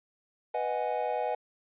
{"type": "chord", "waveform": "triangle", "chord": "G# minor seventh", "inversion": "first", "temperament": "equal", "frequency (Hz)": [493.9, 622.3, 740, 830.6], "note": ["B4", "D#5", "F#5", "G#5"], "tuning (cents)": [0, 0, 0, 0], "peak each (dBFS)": -32, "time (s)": [0.54, 1.35], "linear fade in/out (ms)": 5, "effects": ["resampled to 8000 Hz"]}